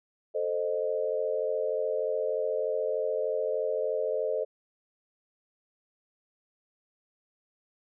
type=chord; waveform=sine; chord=A diminished; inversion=none; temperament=equal with one note detuned; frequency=440 / 523.3 / 616.9 Hz; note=A4 / C5 / Eb5; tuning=0 / 0 / -15 cents; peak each=-31 dBFS; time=0.34-4.45 s; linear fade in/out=20 ms; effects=none